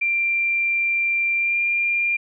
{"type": "tone with pitch glide", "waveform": "sine", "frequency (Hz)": [2369, 2394], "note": ["D7", "D7"], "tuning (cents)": [14, 33], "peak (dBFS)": -18, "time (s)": [0.01, 2.17], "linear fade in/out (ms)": 10, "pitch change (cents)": 19, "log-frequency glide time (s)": [1.36, 1.59], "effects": []}